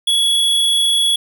square tone, 3369 Hz, G#7, 24 cents sharp, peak -13 dBFS, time 0.07-1.16 s, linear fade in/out 5 ms, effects none

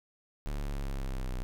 square linear sweep, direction down, 36.71 to 31 Hz, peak -33 dBFS, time 0.46-1.43 s, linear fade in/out 0 ms, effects none

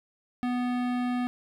sine tone with hard clipping, 246.9 Hz, B3, in tune, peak -28 dBFS, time 0.43-1.27 s, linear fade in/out 0 ms, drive 18 dB, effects none

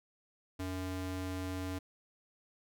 square ring-modulated tone, 185.3 Hz, F#3, 3 cents sharp, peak -34 dBFS, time 0.59-1.79 s, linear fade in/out 10 ms, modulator 98.3 Hz, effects none

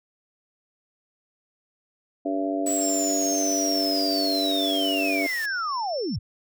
harmonic tone, 96.3 Hz, G2, 30 cents flat, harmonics 3 / 4 / 5 / 6 / 7, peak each -26 / -34 / -37 / -34 / -28 dBFS, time 2.25-5.27 s, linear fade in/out 10 ms
white high-pass noise, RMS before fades -39 dBFS, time 2.66-5.46 s, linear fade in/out 5 ms, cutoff 470 Hz, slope 12 dB/octave
sine linear sweep, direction down, 7902 to 68.5 Hz, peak -25 dBFS, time 2.66-6.19 s, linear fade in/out 10 ms
sine tone with tremolo, 5390 Hz, E8, 38 cents sharp, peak -34 dBFS, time 2.81-6.16 s, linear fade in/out 5 ms, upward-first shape sine, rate 4.5 Hz, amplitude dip 35%
effects none

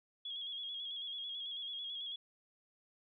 sine tone with vibrato, 3322 Hz, G#7, in tune, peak -40 dBFS, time 0.25-2.16 s, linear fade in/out 5 ms, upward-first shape square, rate 9.1 Hz, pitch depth 36 cents each way, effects none

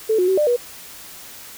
sine tone with pitch steps, 439.3 / 363.2 / 379.9 / 598 / 484.7 Hz, A4 / F#4 / F#4 / D5 / B4, -3 / -32 / +46 / +31 / -32 cents, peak -14 dBFS, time 0.09-0.565 s, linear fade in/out 10 ms, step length 95 ms, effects white hiss -39 dBFS RMS until 1.57 s

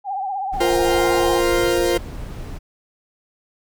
sine tone with vibrato, 784 Hz, G5, in tune, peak -22 dBFS, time 0.04-1.42 s, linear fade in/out 50 ms, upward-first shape triangle, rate 16 Hz, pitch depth 96 cents each way
brown noise, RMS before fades -30 dBFS, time 0.52-2.59 s, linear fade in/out 20 ms
40% pulse chord, F suspended fourth, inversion none, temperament equal, 349.2 / 466.2 / 523.3 Hz, F4 / Bb4 / C5, 0 / 0 / 0 cents, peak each -18 / -21 / -21 dBFS, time 0.6-1.98 s, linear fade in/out 10 ms
effects none

